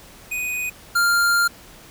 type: tone pair in turn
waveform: square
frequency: 2489 / 1396.9 Hz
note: D#7 / F6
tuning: 0 / 0 cents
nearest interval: minor seventh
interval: 1000 cents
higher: first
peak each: -24 / -16 dBFS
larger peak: second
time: 0.31-0.7 / 0.95-1.48 s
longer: second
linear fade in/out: 10 ms
effects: pink hiss -45 dBFS RMS until 1.9 s